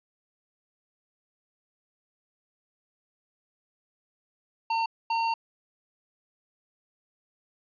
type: tone pair in turn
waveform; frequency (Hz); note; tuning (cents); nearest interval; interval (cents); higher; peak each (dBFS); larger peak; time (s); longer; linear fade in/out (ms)
square; 908 / 912.7; A#5 / A#5; -46 / -37; unison; 9; second; -25; neither; 4.7-4.86 / 5.1-5.34; second; 5
effects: resampled to 11025 Hz